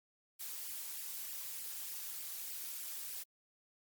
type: noise with flanger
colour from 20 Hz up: blue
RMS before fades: -44 dBFS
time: 0.39-3.24 s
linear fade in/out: 20 ms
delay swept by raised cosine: 0.37 to 5.27 ms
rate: 3.3 Hz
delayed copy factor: +0.65
effects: Opus 48 kbps